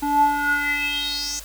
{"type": "tone with band-pass filter sweep", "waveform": "square", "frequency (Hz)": 288.9, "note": "D4", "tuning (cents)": -28, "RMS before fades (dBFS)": -22, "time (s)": [0.02, 1.4], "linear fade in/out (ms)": 10, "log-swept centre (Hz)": [620, 6700], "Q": 6.4, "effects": ["added 50 Hz sine -41 dBFS peak until 1.44 s", "white hiss -41 dBFS RMS until 1.44 s"]}